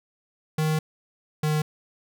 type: tone pair in turn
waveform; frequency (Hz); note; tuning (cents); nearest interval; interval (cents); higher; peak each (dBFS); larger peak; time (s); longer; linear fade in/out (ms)
square; 155.8 / 153.04; D#3 / D#3; +3 / -28; unison; 31; first; -22; neither; 0.58-0.79 / 1.43-1.62; first; 5
effects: none